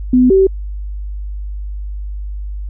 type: tone pair in turn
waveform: sine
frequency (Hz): 251.9 / 384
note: B3 / G4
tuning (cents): +34 / -36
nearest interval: perfect fifth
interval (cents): 730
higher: second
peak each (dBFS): -6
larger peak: neither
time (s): 0.13-0.3 / 0.3-0.47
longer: neither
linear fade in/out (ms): 5
effects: added 50 Hz sine -21 dBFS peak until 2.69 s